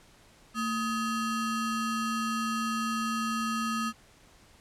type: ring-modulated tone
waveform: square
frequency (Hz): 742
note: F#5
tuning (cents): +5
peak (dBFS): -26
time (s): 0.54-3.93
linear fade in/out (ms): 50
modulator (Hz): 516
effects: pink hiss -58 dBFS RMS until 4.6 s + low-pass 10000 Hz 12 dB/octave